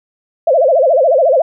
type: tone with vibrato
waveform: sine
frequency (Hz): 590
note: D5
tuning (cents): +8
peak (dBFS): -7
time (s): 0.47-1.42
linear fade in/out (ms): 5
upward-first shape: sine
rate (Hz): 14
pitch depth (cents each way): 260
effects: none